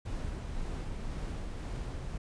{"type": "noise with tremolo", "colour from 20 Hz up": "brown", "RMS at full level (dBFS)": -36, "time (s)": [0.05, 2.18], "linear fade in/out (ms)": 10, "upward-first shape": "sine", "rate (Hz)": 1.9, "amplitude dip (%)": 25, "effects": ["resampled to 22050 Hz"]}